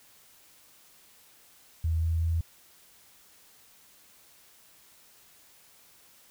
sine tone with pitch steps, 81.2 / 81.95 / 82.71 Hz, E2 / E2 / E2, -26 / -10 / +6 cents, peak -24 dBFS, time 1.84-2.41 s, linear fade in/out 5 ms, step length 190 ms, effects white hiss -58 dBFS RMS until 6.3 s

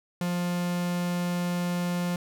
45% pulse tone, 176 Hz, F3, 14 cents sharp, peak -26 dBFS, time 0.21-2.16 s, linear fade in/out 2 ms, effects none

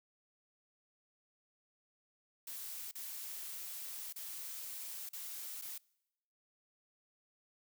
blue noise with dropouts, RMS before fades -45 dBFS, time 2.47-5.78 s, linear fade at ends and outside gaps 5 ms, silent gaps 2.913-2.952 / 4.127-4.159 / 5.091-5.131 / 5.615-5.62 s, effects noise-tail reverb RT60 0.9 s tail -25 dB re dry

